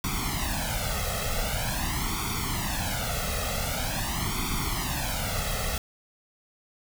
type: noise with flanger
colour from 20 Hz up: pink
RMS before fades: -29 dBFS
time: 0.04-5.78 s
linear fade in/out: 2 ms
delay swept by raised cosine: 0.87 to 1.55 ms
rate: 0.45 Hz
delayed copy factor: +1
effects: none